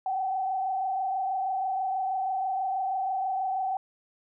sine tone with frequency modulation, 763 Hz, G5, 47 cents flat, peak -26 dBFS, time 0.06-3.77 s, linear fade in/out 2 ms, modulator 26.2 Hz, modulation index 0.91, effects none

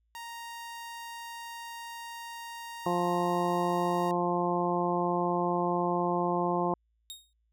sawtooth tone, 932.3 Hz, A#5, in tune, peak -36 dBFS, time 0.15-4.11 s, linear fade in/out 0 ms
harmonic tone, 175.7 Hz, F3, 11 cents sharp, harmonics 1 / 2 / 3 / 4 / 5 / 6, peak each -33 / -31 / -35 / -33 / -33 / -34 dBFS, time 2.86-6.74 s, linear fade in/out 2 ms
sawtooth tone with exponential decay, 3729 Hz, A#7, in tune, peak -34 dBFS, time 7.1-7.33 s, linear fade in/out 0 ms, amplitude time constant 48 ms
effects added 56 Hz sine -70 dBFS peak until 7.52 s

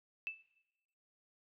sine tone with exponential decay, 2638 Hz, E7, 1 cent sharp, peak -33 dBFS, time 0.27-0.41 s, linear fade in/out 0 ms, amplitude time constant 29 ms, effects noise-tail reverb RT60 1.0 s tail -19 dB re dry

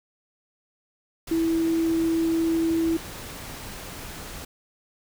sine tone in noise, 328.3 Hz, E4, 7 cents flat, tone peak -20 dBFS, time 1.31-2.97 s, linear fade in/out 5 ms, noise pink, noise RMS -38 dBFS, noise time 1.27-4.45 s, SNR +15 dB, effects none

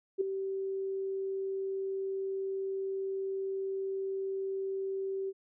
sine tone with ADSR envelope, 386.8 Hz, G4, 23 cents flat, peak -23 dBFS, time 0.18-5.33 s, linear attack 30 ms, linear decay 6 ms, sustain -9 dB, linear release 44 ms, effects none

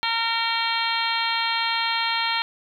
harmonic tone with a mistuned harmonic, 458.8 Hz, A#4, 28 cents flat, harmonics 2 / 3 / 4 / 5 / 6 / 7 / 8 / 9, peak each -27 / -30 / -31 / -29 / -33 / -29 / -33 / -29 dBFS, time 0.03-2.42 s, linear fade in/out 0 ms, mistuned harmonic 9, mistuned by +17 cents, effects 9-bit

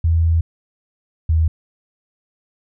sine tone pair in turn, 82.41 / 80.2 Hz, E2 / E2, 0 / -47 cents, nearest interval unison, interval 47 cents, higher first, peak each -12 dBFS, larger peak neither, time 0.04-0.41 / 1.29-1.48 s, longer first, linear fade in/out 5 ms, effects none

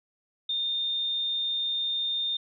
sine tone, 3633 Hz, A#7, 45 cents flat, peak -26 dBFS, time 0.49-2.37 s, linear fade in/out 5 ms, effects none

